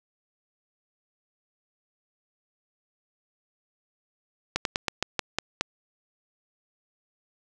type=slowing click train; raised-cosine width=0.2 ms; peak=-7 dBFS; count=8; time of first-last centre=4.56-5.61 s; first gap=92 ms; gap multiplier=1.16; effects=none